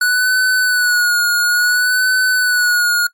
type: tone with vibrato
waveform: square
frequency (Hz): 1472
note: F#6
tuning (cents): -9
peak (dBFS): -12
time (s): 0.01-3.07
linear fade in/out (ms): 5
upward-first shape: sine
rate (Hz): 0.58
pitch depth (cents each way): 45
effects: noise-tail reverb RT60 0.1 s tail -20 dB re dry + MP3 64 kbps